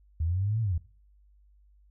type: linear two-way sweep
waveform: sine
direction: up then down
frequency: 76.5 to 115.1 to 76.5 Hz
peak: -25 dBFS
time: 0.2-0.78 s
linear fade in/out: 5 ms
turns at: 0.61 s
effects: noise-tail reverb RT60 0.4 s tail -18 dB re dry + added 50 Hz sine -57 dBFS peak until 1.9 s